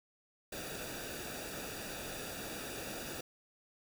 pink noise with comb filter, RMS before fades -43 dBFS, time 0.52-3.21 s, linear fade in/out 5 ms, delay 0.95 ms, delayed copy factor -0.65, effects none

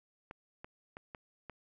clicks, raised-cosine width 0.5 ms, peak -30 dBFS, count 5, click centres 0.311 / 0.645 / 0.969 / 1.148 / 1.497 s, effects none

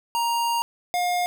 square tone pair in turn, 936 / 712.1 Hz, A#5 / F5, +7 / +33 cents, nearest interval perfect fourth, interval 474 cents, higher first, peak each -22 dBFS, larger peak neither, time 0.15-0.62 / 0.94-1.26 s, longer first, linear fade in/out 0 ms, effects none

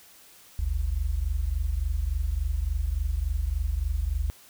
sine tone pair together, 49.92 / 73.42 Hz, G1 / D2, +32 / 0 cents, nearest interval perfect fifth, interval 668 cents, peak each -27 dBFS, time 0.59-4.3 s, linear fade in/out 0 ms, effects white hiss -53 dBFS RMS until 4.49 s

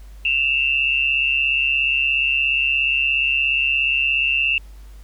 sine tone pair together, 2633 / 2770 Hz, E7 / F7, -3 / -15 cents, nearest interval minor second, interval 88 cents, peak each -19 dBFS, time 0.25-4.58 s, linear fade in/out 2 ms, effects added 50 Hz sine -37 dBFS peak until 5.03 s + pink hiss -54 dBFS RMS until 5.03 s

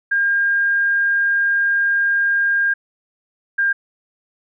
sine tone pair in turn, 1610 / 1602 Hz, G6 / G6, +46 / +37 cents, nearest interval unison, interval 9 cents, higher first, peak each -14 dBFS, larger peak neither, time 0.11-2.74 / 3.58-3.73 s, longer first, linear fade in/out 10 ms, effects none

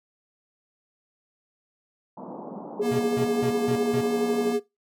pink band-pass noise, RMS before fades -38 dBFS, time 2.17-4.53 s, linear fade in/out 5 ms, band 170 to 1000 Hz, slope 48 dB/octave
sine tone with tremolo, 415.3 Hz, G#4, in tune, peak -21 dBFS, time 2.79-4.6 s, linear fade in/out 10 ms, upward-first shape sine, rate 12 Hz, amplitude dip 65%
square tone with vibrato, 237.7 Hz, A#3, 34 cents sharp, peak -27 dBFS, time 2.81-4.6 s, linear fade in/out 50 ms, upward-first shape sine, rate 7.1 Hz, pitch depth 10 cents each way
square tone bursts, 126.6 Hz, B2, 43 cents sharp, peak -29 dBFS, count 5, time 2.91-4.015 s, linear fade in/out 10 ms, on 85 ms, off 170 ms
effects noise-tail reverb RT60 0.2 s tail -20 dB re dry

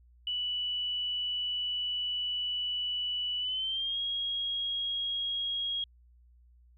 sine tone with pitch glide, 2960 to 3284 Hz, F#7 to G#7, 0 to -20 cents, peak -30 dBFS, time 0.27-5.84 s, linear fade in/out 2 ms, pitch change +180 cents, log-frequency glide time 3.39-3.99 s, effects added 60 Hz sine -57 dBFS peak until 6.77 s

